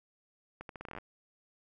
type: accelerating click train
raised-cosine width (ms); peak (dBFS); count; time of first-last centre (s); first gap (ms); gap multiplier
0.5; -28; 12; 0.61-0.985; 82; 0.8
effects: none